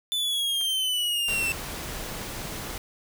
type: exponential sweep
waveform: 45% pulse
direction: down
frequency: 3520 to 2657 Hz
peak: -24 dBFS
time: 0.12-1.52 s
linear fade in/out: 0 ms
type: clicks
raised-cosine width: 0.3 ms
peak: -29 / -31 dBFS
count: 2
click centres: 0.611 / 0.614 s
type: noise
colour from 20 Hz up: pink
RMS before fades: -35 dBFS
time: 1.28-2.78 s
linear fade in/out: 2 ms
effects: none